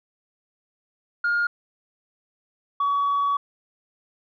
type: tone pair in turn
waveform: sine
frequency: 1418 / 1131.3 Hz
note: F6 / C#6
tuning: +26 / +35 cents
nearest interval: major third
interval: 391 cents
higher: first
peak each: -18 dBFS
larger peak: neither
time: 1.24-1.47 / 2.8-3.37 s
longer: second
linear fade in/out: 5 ms
effects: tanh soft clip ceiling -17 dBFS